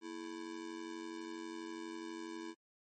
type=tone with amplitude modulation; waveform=square; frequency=329.6 Hz; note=E4; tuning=in tune; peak=-40 dBFS; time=0.01-2.55 s; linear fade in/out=50 ms; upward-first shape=sine; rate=92.2 Hz; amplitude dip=85%; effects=MP3 32 kbps